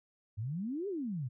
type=exponential two-way sweep; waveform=sine; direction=up then down; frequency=98 to 420.5 to 114.8 Hz; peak=-34 dBFS; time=0.37-1.29 s; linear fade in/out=20 ms; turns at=0.88 s; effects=none